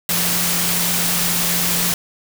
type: tone in noise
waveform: sine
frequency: 174.61 Hz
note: F3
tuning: in tune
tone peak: -26 dBFS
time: 0.09-1.94 s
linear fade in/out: 2 ms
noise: white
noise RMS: -19 dBFS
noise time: 0.09-1.94 s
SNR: -10 dB
effects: none